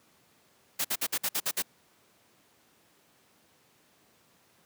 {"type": "noise bursts", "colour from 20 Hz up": "white", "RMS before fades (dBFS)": -29, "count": 8, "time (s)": [0.79, 1.624], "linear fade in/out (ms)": 10, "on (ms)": 57, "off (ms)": 54, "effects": ["pink hiss -64 dBFS RMS until 4.65 s", "high-pass 150 Hz 12 dB/octave"]}